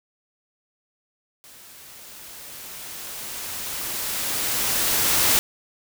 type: noise with level ramp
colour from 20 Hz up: white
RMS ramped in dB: -47 to -18 dBFS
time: 1.44-5.39 s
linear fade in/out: 0 ms
effects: none